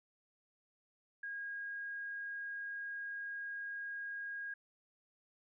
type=tone; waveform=sine; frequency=1633 Hz; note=G#6; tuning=30 cents flat; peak=-40 dBFS; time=1.23-4.54 s; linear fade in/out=5 ms; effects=none